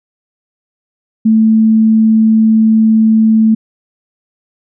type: tone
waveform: sine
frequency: 220.6 Hz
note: A3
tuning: 5 cents sharp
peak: -5 dBFS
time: 1.25-3.55 s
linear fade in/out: 10 ms
effects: none